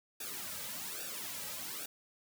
white noise with flanger, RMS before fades -42 dBFS, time 0.2-1.86 s, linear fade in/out 5 ms, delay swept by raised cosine 0.95 to 2.85 ms, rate 1.2 Hz, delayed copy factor -1, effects none

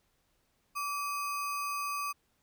sine tone with sample-and-hold, 1157 Hz, D6, 26 cents flat, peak -32 dBFS, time 0.75-2.13 s, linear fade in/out 20 ms, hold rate 3675 Hz, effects pink hiss -74 dBFS RMS until 2.42 s

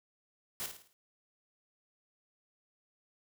white noise with echo, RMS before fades -38 dBFS, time 0.6-0.66 s, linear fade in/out 0 ms, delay 54 ms, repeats 5, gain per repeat -7 dB, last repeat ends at 0.93 s, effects none

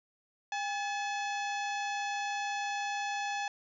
harmonic tone with a mistuned harmonic, 858 Hz, A5, 44 cents flat, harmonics 1 / 2 / 3 / 4 / 5 / 6 / 7 / 8, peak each -34 / -39 / -41 / -46 / -49 / -52 / -48 / -55 dBFS, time 0.52-3.48 s, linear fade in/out 2 ms, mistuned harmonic 1, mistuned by -100 cents, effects none

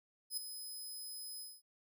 15% pulse tone with ADSR envelope, 5060 Hz, D#8, 28 cents sharp, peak -29 dBFS, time 0.3-1.62 s, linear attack 74 ms, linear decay 3 ms, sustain -10 dB, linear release 220 ms, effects none

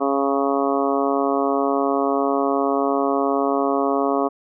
harmonic tone, 138.59 Hz, C#3, in tune, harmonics 2 / 3 / 4 / 5 / 6 / 7 / 8 / 9, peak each -23 / -23 / -26 / -24 / -31 / -31 / -26 / -32 dBFS, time 0-4.29 s, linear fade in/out 20 ms, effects none

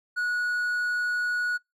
triangle tone, 1461 Hz, F#6, 22 cents flat, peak -23 dBFS, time 0.16-1.58 s, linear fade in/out 20 ms, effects noise-tail reverb RT60 0.2 s tail -26 dB re dry

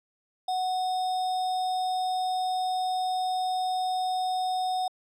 sine tone with sample-and-hold, 740 Hz, F#5, in tune, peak -25 dBFS, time 0.48-4.88 s, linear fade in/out 5 ms, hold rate 4410 Hz, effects low-pass 7000 Hz 12 dB/octave

